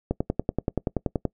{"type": "click train", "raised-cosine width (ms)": 2, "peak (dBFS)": -10, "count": 13, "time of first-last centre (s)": [0.11, 1.253], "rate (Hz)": 10.5, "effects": ["noise-tail reverb RT60 0.1 s tail -23 dB re dry"]}